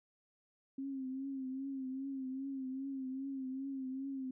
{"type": "tone with vibrato", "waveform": "sine", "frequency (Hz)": 266.8, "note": "C4", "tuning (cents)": 34, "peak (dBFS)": -38, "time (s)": [0.78, 4.31], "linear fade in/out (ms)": 5, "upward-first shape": "triangle", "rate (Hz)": 2.5, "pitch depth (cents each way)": 63, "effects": []}